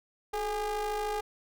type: ring-modulated tone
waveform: square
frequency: 200.1 Hz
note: G3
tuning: 36 cents sharp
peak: -28 dBFS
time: 0.33-1.21 s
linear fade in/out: 10 ms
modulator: 627 Hz
effects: none